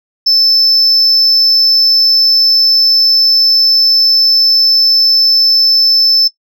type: tone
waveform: sine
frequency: 5274 Hz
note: E8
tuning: in tune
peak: -4 dBFS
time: 0.26-6.28 s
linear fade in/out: 10 ms
effects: noise-tail reverb RT60 0.1 s tail -17 dB re dry + tanh soft clip ceiling -4 dBFS